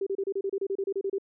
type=tone bursts; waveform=sine; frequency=392 Hz; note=G4; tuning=in tune; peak=-26 dBFS; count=14; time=0.01-1.184 s; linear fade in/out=5 ms; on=56 ms; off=30 ms; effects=none